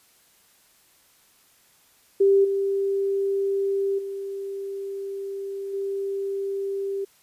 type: tone with level steps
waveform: sine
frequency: 393.7 Hz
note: G4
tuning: 8 cents sharp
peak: -14 / -21 / -29 / -25 dBFS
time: 2.2-7.05 s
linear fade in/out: 10 ms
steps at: 2.44 / 3.98 / 5.73 s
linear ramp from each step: 10 ms
effects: white hiss -59 dBFS RMS until 7.22 s + resampled to 32000 Hz